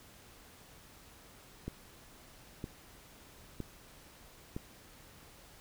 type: click train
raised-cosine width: 3 ms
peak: -25 dBFS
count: 4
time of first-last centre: 1.68-4.565 s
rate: 1.04 Hz
effects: pink hiss -57 dBFS RMS until 5.6 s